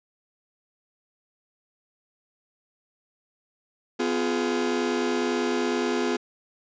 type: chord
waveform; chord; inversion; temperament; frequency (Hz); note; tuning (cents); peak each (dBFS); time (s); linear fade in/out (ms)
40% pulse; F diminished; second; just; 251.4 / 349.2 / 419.1; Cb4 / F4 / Ab4; +31 / 0 / +16; -27; 3.99-6.17; 10
effects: resampled to 16000 Hz